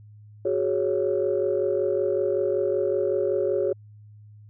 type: chord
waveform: sine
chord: F# suspended second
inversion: none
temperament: equal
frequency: 370 / 415.3 / 554.4 Hz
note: F#4 / G#4 / C#5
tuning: 0 / 0 / 0 cents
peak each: -25 dBFS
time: 0.45-3.73 s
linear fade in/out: 5 ms
effects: tanh soft clip ceiling -13 dBFS + added 105 Hz sine -45 dBFS peak until 4.49 s